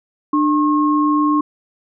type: tone pair together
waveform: sine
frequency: 298.7 / 1079 Hz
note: D4 / C#6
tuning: +29 / -47 cents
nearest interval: octave + minor seventh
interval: 2224 cents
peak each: -14 / -17 dBFS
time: 0.33-1.41 s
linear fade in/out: 5 ms
effects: none